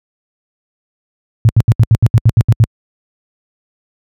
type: tone bursts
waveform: sine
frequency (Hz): 112.7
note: A2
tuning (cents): +42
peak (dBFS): -3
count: 11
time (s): 1.45-2.639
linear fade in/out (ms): 0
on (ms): 39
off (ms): 76
effects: high-pass 60 Hz 12 dB/octave